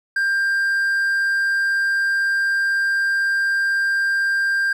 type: tone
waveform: triangle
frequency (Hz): 1591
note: G6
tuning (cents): +25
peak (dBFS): -15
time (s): 0.16-4.73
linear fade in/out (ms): 5
effects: none